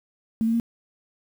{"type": "tone with pitch steps", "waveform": "sine", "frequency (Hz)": [223.4, 227.8, 232.3], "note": ["A3", "A#3", "A#3"], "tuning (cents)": [27, -40, -6], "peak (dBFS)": -19, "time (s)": [0.41, 0.599], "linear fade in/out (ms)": 0, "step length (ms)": 63, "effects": ["8-bit"]}